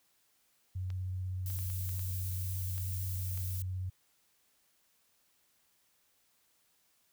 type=tone with vibrato; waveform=sine; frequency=92.5 Hz; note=F#2; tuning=in tune; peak=-34 dBFS; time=0.75-3.9 s; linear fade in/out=10 ms; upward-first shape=triangle; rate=16 Hz; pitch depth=18 cents each way
type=clicks; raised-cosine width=0.2 ms; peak=-34 dBFS; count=8; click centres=0.903 / 1.502 / 1.589 / 1.701 / 1.892 / 1.994 / 2.78 / 3.376 s
type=noise; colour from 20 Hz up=violet; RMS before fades=-43 dBFS; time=1.46-3.62 s; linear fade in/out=0 ms
effects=white hiss -72 dBFS RMS until 7.12 s